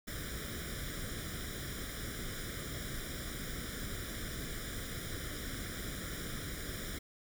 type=noise with comb filter; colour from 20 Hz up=pink; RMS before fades=-41 dBFS; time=0.07-6.99 s; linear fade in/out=10 ms; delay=0.56 ms; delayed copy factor=+0.9; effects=none